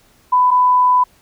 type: tone pair in turn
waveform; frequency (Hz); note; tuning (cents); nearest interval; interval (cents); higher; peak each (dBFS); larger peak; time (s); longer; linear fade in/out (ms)
sine; 998 / 998; B5 / B5; +18 / +18; unison; 0; neither; -9; neither; 0.32-0.51 / 0.51-1.04; second; 10
effects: pink hiss -53 dBFS RMS until 1.21 s